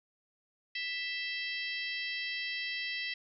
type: harmonic tone with a mistuned harmonic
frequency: 660 Hz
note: E5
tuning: 2 cents sharp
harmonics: 3 / 4 / 5 / 6 / 7 / 8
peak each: -38 / -40 / -42 / -44 / -45 / -46 dBFS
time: 0.75-3.14 s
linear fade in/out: 5 ms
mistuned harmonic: 5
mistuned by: -52 cents
effects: none